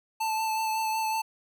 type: tone with vibrato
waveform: square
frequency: 880 Hz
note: A5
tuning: in tune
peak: -27 dBFS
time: 0.2-1.22 s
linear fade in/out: 10 ms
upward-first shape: sine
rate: 5.4 Hz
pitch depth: 17 cents each way
effects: none